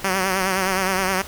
5% pulse tone with vibrato, 189.3 Hz, F#3, 40 cents sharp, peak -8 dBFS, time 0.04-1.22 s, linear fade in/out 5 ms, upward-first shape triangle, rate 9.6 Hz, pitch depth 69 cents each way, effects pink hiss -37 dBFS RMS until 1.27 s

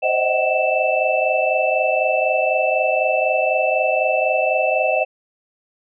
sine tone cluster, 524 / 614 / 638 / 753 / 2648 Hz, C5 / D#5 / D#5 / F#5 / E7, +2 / -23 / +43 / +30 / +7 cents, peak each -22 dBFS, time 0.02-5.05 s, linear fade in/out 20 ms, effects none

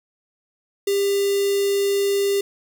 square tone with notch filter, 399 Hz, G4, 31 cents sharp, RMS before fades -20 dBFS, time 0.87-2.41 s, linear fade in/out 5 ms, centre 1300 Hz, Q 0.65, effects 8-bit

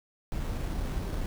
brown noise with sample-and-hold, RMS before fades -32 dBFS, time 0.32-1.26 s, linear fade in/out 0 ms, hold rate 4900 Hz, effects none

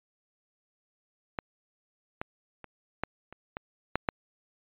clicks, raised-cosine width 0.5 ms, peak -16 / -18 / -28 / -14 / -30 / -20 / -10 / -10 dBFS, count 8, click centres 1.388 / 2.215 / 2.643 / 3.036 / 3.326 / 3.569 / 3.956 / 4.088 s, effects resampled to 8000 Hz

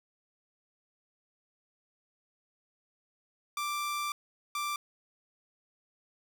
sawtooth tone bursts at uneven times, 1177 Hz, D6, 3 cents sharp, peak -28 dBFS, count 2, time 3.57-4.12 / 4.55-4.76 s, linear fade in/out 2 ms, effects none

